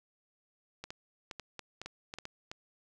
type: clicks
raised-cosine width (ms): 0.2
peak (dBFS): -24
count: 11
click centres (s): 0.84 / 0.905 / 1.312 / 1.397 / 1.593 / 1.816 / 1.86 / 2.139 / 2.186 / 2.254 / 2.515
effects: none